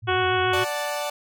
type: tone with vibrato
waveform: sine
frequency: 100 Hz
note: G2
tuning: 35 cents sharp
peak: -32 dBFS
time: 0.02-0.65 s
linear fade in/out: 20 ms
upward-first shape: triangle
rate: 7 Hz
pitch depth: 300 cents each way
type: harmonic tone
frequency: 370 Hz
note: F#4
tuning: in tune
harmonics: 1 / 2 / 3 / 4 / 5 / 6 / 7 / 8 / 9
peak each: -24 / -26 / -27 / -26 / -35 / -34 / -33 / -34 / -33 dBFS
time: 0.07-0.65 s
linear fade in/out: 20 ms
type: chord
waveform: sawtooth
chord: D major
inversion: none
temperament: equal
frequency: 587.3 / 740 / 880 Hz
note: D5 / F#5 / A5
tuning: 0 / 0 / 0 cents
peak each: -24 / -29 / -28 dBFS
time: 0.53-1.1 s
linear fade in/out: 5 ms
effects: none